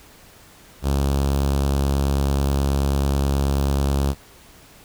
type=tone with notch filter; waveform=sawtooth; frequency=69.3 Hz; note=C#2; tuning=in tune; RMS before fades=-20 dBFS; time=0.82-4.15 s; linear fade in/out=50 ms; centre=2000 Hz; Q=1.1; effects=pink hiss -48 dBFS RMS until 4.84 s